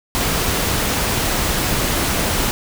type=noise; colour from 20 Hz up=pink; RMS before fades=-19 dBFS; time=0.15-2.51 s; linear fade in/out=0 ms; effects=none